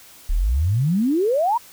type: exponential sweep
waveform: sine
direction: up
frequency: 33.31 to 992 Hz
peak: -16 dBFS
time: 0.29-1.58 s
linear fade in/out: 10 ms
effects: white hiss -46 dBFS RMS until 1.72 s